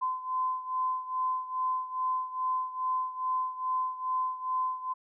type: beating tone pair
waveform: sine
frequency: 1025 / 1027.4 Hz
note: C6 / C6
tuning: -36 / -32 cents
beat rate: 2.4 Hz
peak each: -30 / -34 dBFS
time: 0.01-4.94 s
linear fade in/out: 20 ms
effects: none